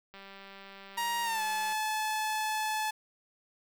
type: click train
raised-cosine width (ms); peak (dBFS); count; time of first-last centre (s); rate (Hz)
0.3; -33; 312; 0.14-1.727; 196
type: tone with pitch glide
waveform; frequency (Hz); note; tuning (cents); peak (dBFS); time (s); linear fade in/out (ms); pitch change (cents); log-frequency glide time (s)
sawtooth; 942 to 863.8; A#5 to A5; +18 to -32; -26; 0.97-2.91; 10; -150; 1.23-1.42
effects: 9-bit